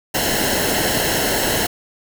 pink noise with comb filter, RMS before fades -19 dBFS, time 0.14-1.67 s, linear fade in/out 10 ms, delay 0.84 ms, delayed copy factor -0.7, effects none

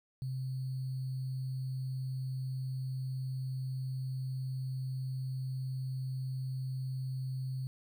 sine tone with sample-and-hold, 130.81 Hz, C3, in tune, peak -34 dBFS, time 0.22-7.67 s, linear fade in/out 0 ms, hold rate 4410 Hz, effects none

